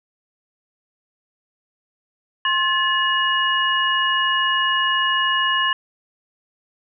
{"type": "tone cluster", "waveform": "sine", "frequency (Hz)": [1060, 1728, 2887], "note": ["C6", "A6", "F#7"], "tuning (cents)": [22, -32, -43], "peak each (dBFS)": -21, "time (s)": [2.45, 5.73], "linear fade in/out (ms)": 2, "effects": []}